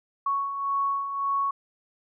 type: beating tone pair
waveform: sine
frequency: 1108.7 / 1110.5 Hz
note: C#6 / C#6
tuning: 0 / +3 cents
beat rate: 1.8 Hz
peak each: -33 / -25 dBFS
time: 0.26-1.51 s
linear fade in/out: 5 ms
effects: none